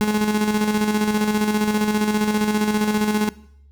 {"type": "tone with tremolo", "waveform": "35% pulse", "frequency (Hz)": 211.8, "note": "G#3", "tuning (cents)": 34, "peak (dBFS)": -14, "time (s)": [0.01, 3.29], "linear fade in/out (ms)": 0, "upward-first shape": "square", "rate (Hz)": 15, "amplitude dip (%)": 45, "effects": ["noise-tail reverb RT60 0.7 s tail -20 dB re dry", "added 70 Hz sine -46 dBFS peak until 3.71 s"]}